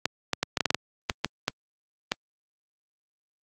clicks, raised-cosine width 0.2 ms, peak -6 dBFS, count 12, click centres 0.056 / 0.333 / 0.43 / 0.572 / 0.607 / 0.657 / 0.705 / 0.746 / 1.098 / 1.246 / 1.481 / 2.119 s, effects high-pass 100 Hz 12 dB/octave + Opus 48 kbps

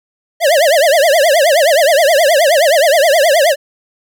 square tone with vibrato, 612 Hz, D#5, 29 cents flat, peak -8 dBFS, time 0.4-3.56 s, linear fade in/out 50 ms, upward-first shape triangle, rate 9.5 Hz, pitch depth 270 cents each way, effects none

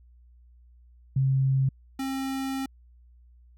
sine / square tone pair in turn, 133.9 / 267.8 Hz, C3 / C4, +40 / +40 cents, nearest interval octave, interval 1200 cents, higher second, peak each -20 / -29 dBFS, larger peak first, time 1.16-1.69 / 1.99-2.66 s, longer second, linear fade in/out 5 ms, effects added 60 Hz sine -52 dBFS peak until 3.57 s

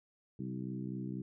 harmonic tone with a mistuned harmonic, 64.1 Hz, C2, 35 cents flat, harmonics 2 / 3 / 4 / 5 / 6, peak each -42 / -41 / -45 / -45 / -52 dBFS, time 0.39-1.22 s, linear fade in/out 5 ms, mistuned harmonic 2, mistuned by +55 cents, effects none

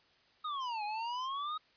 square exponential two-way sweep, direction down then up, 1268 to 822 to 1268 Hz, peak -36 dBFS, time 0.44-1.58 s, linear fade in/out 10 ms, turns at 0.84 s, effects white hiss -67 dBFS RMS until 1.76 s + resampled to 11025 Hz

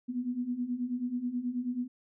sine beating tone pair, 240 / 249.3 Hz, B3 / B3, -49 / +16 cents, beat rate 9.3 Hz, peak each -36 / -32 dBFS, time 0.08-1.88 s, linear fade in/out 20 ms, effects none

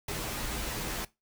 pink noise with comb filter, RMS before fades -35 dBFS, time 0.08-1.05 s, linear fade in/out 5 ms, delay 11 ms, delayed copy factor -0.65, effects noise-tail reverb RT60 0.2 s tail -19 dB re dry

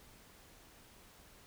silence, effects pink hiss -60 dBFS RMS until 1.46 s

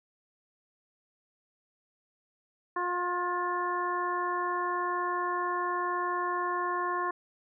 harmonic tone with a mistuned harmonic, 355.8 Hz, F4, 32 cents sharp, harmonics 1 / 2 / 3 / 4 / 5, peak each -35 / -38 / -30 / -41 / -38 dBFS, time 2.76-7.11 s, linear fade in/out 5 ms, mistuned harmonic 5, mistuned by -29 cents, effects none

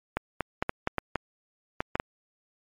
clicks, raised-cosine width 0.5 ms, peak -11 dBFS, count 10, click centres 0.17 / 0.407 / 0.625 / 0.694 / 0.874 / 0.983 / 1.157 / 1.805 / 1.955 / 1.999 s, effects MP3 64 kbps

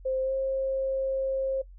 sine tone with pitch glide, 523.3 to 533.7 Hz, C5 to C5, 0 to +34 cents, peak -25 dBFS, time 0.05-1.62 s, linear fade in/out 10 ms, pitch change +34 cents, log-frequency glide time 0.22-0.33 s, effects noise-tail reverb RT60 0.1 s tail -21 dB re dry + added 45 Hz sine -45 dBFS peak until 1.78 s

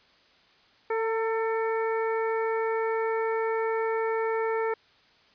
harmonic tone with a mistuned harmonic, 446.7 Hz, A4, 26 cents sharp, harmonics 1 / 2 / 3 / 4 / 5, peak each -26 / -32 / -36 / -38 / -40 dBFS, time 0.9-4.74 s, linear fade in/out 5 ms, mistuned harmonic 2, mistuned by +23 cents, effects white hiss -60 dBFS RMS until 5.34 s + resampled to 11025 Hz

